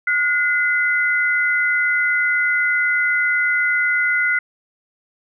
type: tone pair together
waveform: sine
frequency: 1443.9 / 2042 Hz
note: F#6 / C7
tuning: -43 / -43 cents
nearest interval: tritone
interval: 600 cents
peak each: -18 dBFS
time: 0.07-4.39 s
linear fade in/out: 5 ms
effects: none